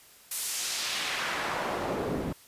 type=noise with band-pass filter sweep; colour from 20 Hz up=pink; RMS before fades=-32 dBFS; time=0.31-2.33 s; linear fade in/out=5 ms; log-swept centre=12000 to 220 Hz; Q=0.92; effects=white hiss -55 dBFS RMS until 2.47 s + resampled to 32000 Hz